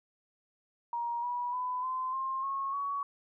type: tone with pitch steps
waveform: sine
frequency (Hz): 945 / 972.7 / 1001.2 / 1030.5 / 1060.7 / 1091.8 / 1123.8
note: A#5 / B5 / B5 / C6 / C6 / C#6 / C#6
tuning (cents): +23 / -27 / +23 / -27 / +23 / -27 / +23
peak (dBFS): -31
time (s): 0.93-3.03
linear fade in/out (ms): 2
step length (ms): 300
effects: none